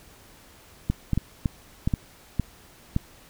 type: clicks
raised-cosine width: 5 ms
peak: -10 dBFS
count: 8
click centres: 0.9 / 1.133 / 1.176 / 1.458 / 1.875 / 1.938 / 2.397 / 2.964 s
effects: pink hiss -52 dBFS RMS until 3.29 s